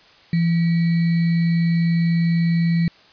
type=tone with sample-and-hold; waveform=sine; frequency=168.1 Hz; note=E3; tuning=34 cents sharp; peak=-15 dBFS; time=0.33-2.88 s; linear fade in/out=2 ms; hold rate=2100 Hz; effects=white hiss -50 dBFS RMS until 3.12 s + resampled to 11025 Hz